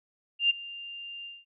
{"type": "tone with ADSR envelope", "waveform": "sine", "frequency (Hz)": 2794, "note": "F7", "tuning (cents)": 0, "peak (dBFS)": -18, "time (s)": [0.39, 1.45], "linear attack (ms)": 110, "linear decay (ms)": 15, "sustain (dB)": -20, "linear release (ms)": 200, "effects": []}